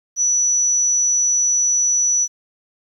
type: tone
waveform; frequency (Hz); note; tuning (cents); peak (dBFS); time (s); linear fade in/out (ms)
sine; 5920; F#8; 0; -14; 0.16-2.28; 50
effects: 9-bit